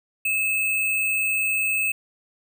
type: tone with sample-and-hold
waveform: sine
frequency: 2600 Hz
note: E7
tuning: 24 cents flat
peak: -20 dBFS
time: 0.25-1.92 s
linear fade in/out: 5 ms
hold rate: 11025 Hz
effects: none